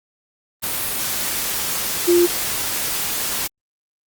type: tone in noise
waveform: sine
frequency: 349.2 Hz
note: F4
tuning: in tune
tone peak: -11 dBFS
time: 2.07-2.27 s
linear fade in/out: 20 ms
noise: white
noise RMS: -23 dBFS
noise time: 0.62-3.48 s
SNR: +9 dB
effects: Opus 32 kbps